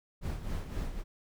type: noise with tremolo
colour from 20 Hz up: brown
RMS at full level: -33 dBFS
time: 0.21-1.04 s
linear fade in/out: 50 ms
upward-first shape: sine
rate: 3.8 Hz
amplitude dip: 60%
effects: none